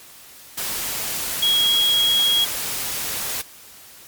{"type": "tone in noise", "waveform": "sine", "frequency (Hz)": 3301, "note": "G#7", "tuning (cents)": -11, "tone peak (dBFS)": -15, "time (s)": [1.42, 2.45], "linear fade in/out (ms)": 10, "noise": "white", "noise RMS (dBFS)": -26, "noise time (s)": [0.57, 3.42], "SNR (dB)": 8, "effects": ["white hiss -44 dBFS RMS until 4.07 s", "MP3 96 kbps"]}